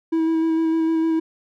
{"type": "tone with vibrato", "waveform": "triangle", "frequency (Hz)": 324.1, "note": "E4", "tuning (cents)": -29, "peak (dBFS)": -15, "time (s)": [0.12, 1.2], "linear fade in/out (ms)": 10, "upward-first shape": "square", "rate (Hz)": 6.6, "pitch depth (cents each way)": 12, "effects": []}